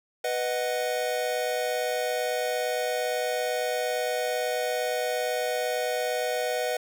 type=chord; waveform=square; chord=B major; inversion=none; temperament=equal; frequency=493.9 / 622.3 / 740 Hz; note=B4 / D#5 / F#5; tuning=0 / 0 / 0 cents; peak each=-30 / -31 / -33 dBFS; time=0.24-6.77 s; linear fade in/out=5 ms; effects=none